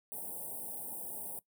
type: band-stop noise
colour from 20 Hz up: white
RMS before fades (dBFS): -42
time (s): 0.12-1.39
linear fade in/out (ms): 0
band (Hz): 910 to 8400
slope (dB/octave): 96
effects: noise-tail reverb RT60 0.1 s tail -19 dB re dry + high-pass 150 Hz 12 dB/octave